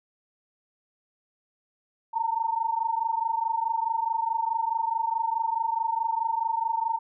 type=tone pair together; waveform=sine; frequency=897 / 921.7 Hz; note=A5 / A#5; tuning=+33 / -20 cents; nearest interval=unison; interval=47 cents; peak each=-27 dBFS; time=2.13-6.99 s; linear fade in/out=20 ms; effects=none